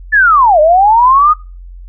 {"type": "linear two-way sweep", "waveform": "sine", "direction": "down then up", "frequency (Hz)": [1770, 591, 1256], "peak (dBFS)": -4, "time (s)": [0.12, 1.34], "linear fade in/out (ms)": 20, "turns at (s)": 0.6, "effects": ["noise-tail reverb RT60 0.3 s tail -22 dB re dry", "added 44 Hz sine -28 dBFS peak until 1.88 s"]}